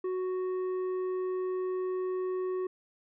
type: tone with tanh clipping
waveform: sine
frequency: 370 Hz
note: F#4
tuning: in tune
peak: -31 dBFS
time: 0.04-2.67 s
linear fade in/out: 5 ms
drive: 7 dB
effects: none